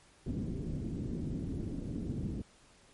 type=low-pass noise; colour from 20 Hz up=white; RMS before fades=-37 dBFS; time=0.26-2.42 s; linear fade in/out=5 ms; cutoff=290 Hz; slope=24 dB/octave; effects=pink hiss -62 dBFS RMS until 2.93 s + MP3 48 kbps